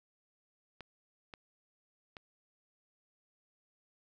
clicks, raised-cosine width 0.3 ms, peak -30 dBFS, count 3, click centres 0.807 / 1.338 / 2.168 s, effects none

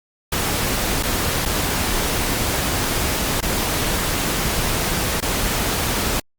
pink noise with dropouts, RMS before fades -21 dBFS, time 0.32-6.2 s, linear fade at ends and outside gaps 5 ms, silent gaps 1.027-1.033 / 1.454-1.458 / 3.407-3.426 / 5.205-5.224 s, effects Opus 48 kbps

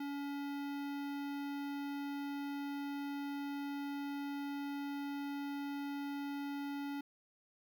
square tone with notch filter, 283.3 Hz, C#4, 38 cents sharp, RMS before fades -41 dBFS, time 0-7.01 s, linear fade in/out 5 ms, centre 8000 Hz, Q 0.52, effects 13-bit

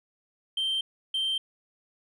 sine tone pair in turn, 3136 / 3136 Hz, G7 / G7, 0 / 0 cents, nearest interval unison, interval 0 cents, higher neither, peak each -23 dBFS, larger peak neither, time 0.57-0.81 / 1.14-1.38 s, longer neither, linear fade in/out 5 ms, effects tanh soft clip ceiling -24 dBFS

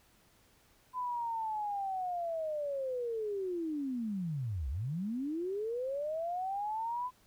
sine linear two-way sweep, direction down then up, 1015 to 60.3 to 1015 Hz, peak -33 dBFS, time 0.93-7.11 s, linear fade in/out 50 ms, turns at 4.69 s, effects pink hiss -66 dBFS RMS until 7.26 s

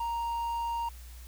triangle tone, 933 Hz, A#5, 1 cent sharp, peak -28 dBFS, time 0-0.89 s, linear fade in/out 5 ms, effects added 60 Hz sine -44 dBFS peak until 1.27 s + white hiss -55 dBFS RMS until 1.27 s

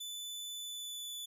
sawtooth tone with pitch glide, 3496 to 3472 Hz, A7 to A7, -12 to -24 cents, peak -38 dBFS, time 0-1.26 s, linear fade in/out 10 ms, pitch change -12 cents, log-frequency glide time 0.52-1.15 s, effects none

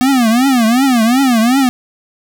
square tone with vibrato, 246.3 Hz, B3, 5 cents flat, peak -9 dBFS, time 0.01-1.69 s, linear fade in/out 0 ms, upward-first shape triangle, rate 2.7 Hz, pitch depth 230 cents each way, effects 7-bit

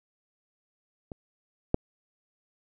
clicks, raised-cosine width 2 ms, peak -25 / -8 dBFS, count 2, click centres 1.118 / 1.744 s, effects none

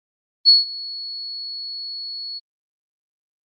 sine tone with ADSR envelope, 4379 Hz, C#8, 22 cents flat, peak -6 dBFS, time 0.45-2.4 s, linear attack 35 ms, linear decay 160 ms, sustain -22 dB, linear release 27 ms, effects Opus 24 kbps

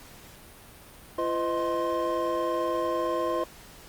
triangle tone cluster, 341.7 / 507 / 625 / 1054 Hz, F4 / B4 / D#5 / C6, -38 / +45 / +8 / +12 cents, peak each -29 dBFS, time 1.18-3.44 s, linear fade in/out 5 ms, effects pink hiss -49 dBFS RMS until 3.88 s + Opus 48 kbps

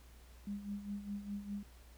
sine tone with tremolo, 202.9 Hz, G#3, 40 cents flat, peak -37 dBFS, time 0.47-1.63 s, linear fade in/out 2 ms, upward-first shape sine, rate 4.9 Hz, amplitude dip 70%, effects added 60 Hz sine -56 dBFS peak until 1.97 s + pink hiss -64 dBFS RMS until 1.97 s

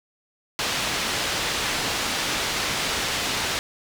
white low-pass noise, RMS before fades -26 dBFS, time 0.59-3.59 s, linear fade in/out 0 ms, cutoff 4600 Hz, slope 12 dB/octave, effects none

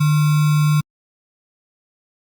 sine tone with sample-and-hold, 150.6 Hz, D3, 44 cents sharp, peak -12 dBFS, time 0-0.81 s, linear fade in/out 10 ms, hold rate 1225 Hz, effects Opus 48 kbps

